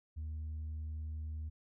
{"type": "tone", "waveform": "sine", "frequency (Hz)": 77.7, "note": "D#2", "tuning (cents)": -2, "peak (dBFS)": -36, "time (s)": [0.16, 1.5], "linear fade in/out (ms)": 20, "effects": ["tanh soft clip ceiling -37 dBFS"]}